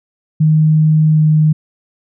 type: tone with pitch glide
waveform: sine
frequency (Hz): 155.56 to 154.49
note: D#3 to D#3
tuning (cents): 0 to -12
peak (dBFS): -7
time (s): 0.4-1.53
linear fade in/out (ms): 10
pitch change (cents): -12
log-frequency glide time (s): 1.12-1.2
effects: none